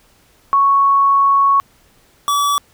sine / square tone pair in turn, 1108.7 / 1146.5 Hz, C#6 / D6, 0 / -42 cents, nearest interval minor second, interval 58 cents, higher second, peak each -9 / -14 dBFS, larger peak first, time 0.53-1.6 / 2.28-2.58 s, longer first, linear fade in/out 0 ms, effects pink hiss -53 dBFS RMS until 2.73 s

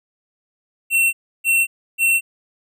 square tone bursts, 2712 Hz, E7, 49 cents sharp, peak -14 dBFS, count 3, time 0.9-2.21 s, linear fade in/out 50 ms, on 230 ms, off 310 ms, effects none

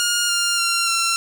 10% pulse tone with pitch steps, 1422 / 1400 / 1378.3 / 1357 Hz, F6 / F6 / F6 / E6, +31 / +4 / -23 / +50 cents, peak -9 dBFS, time 0-1.16 s, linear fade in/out 0 ms, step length 290 ms, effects none

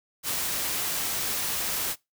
white noise, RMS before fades -29 dBFS, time 0.23-1.96 s, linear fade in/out 50 ms, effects noise-tail reverb RT60 0.2 s tail -22 dB re dry

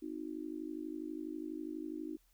sine tone with amplitude modulation, 311.1 Hz, D#4, in tune, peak -35 dBFS, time 0.02-2.17 s, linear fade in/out 10 ms, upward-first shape sine, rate 52.2 Hz, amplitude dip 100%, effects added 40 Hz sine -69 dBFS peak until 2.33 s + white hiss -74 dBFS RMS until 2.33 s

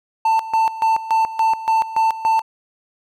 triangle tone with tremolo, 891 Hz, A5, 22 cents sharp, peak -11 dBFS, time 0.25-2.42 s, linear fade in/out 5 ms, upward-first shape square, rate 3.5 Hz, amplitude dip 80%, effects none

